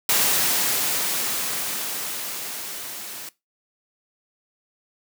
white noise with level ramp, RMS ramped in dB -19 to -36 dBFS, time 0.09-3.29 s, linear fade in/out 2 ms, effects noise-tail reverb RT60 0.2 s tail -19 dB re dry + high-pass 150 Hz 12 dB/octave

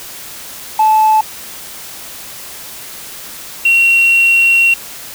sine tone pair in turn, 869 / 2737 Hz, A5 / F7, -22 / -36 cents, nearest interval octave + minor sixth, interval 1986 cents, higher second, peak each -5 dBFS, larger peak neither, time 0.79-1.21 / 3.65-4.74 s, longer second, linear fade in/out 5 ms, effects tanh soft clip ceiling -4 dBFS + white hiss -30 dBFS RMS until 5.14 s

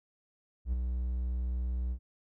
triangle tone with ADSR envelope, 61.7 Hz, B1, 1 cent flat, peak -24 dBFS, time 0.65-1.99 s, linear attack 76 ms, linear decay 16 ms, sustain -4 dB, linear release 74 ms, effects none

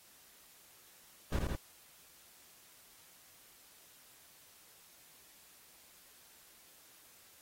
brown noise with echo, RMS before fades -32 dBFS, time 1.32-1.39 s, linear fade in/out 5 ms, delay 82 ms, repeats 2, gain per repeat -2 dB, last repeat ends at 1.554 s, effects white hiss -61 dBFS RMS until 7.41 s + AAC 48 kbps

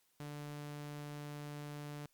sawtooth tone, 146.83 Hz, D3, in tune, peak -40 dBFS, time 0.2-2.06 s, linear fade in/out 0 ms, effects white hiss -75 dBFS RMS until 2.13 s + Opus 48 kbps

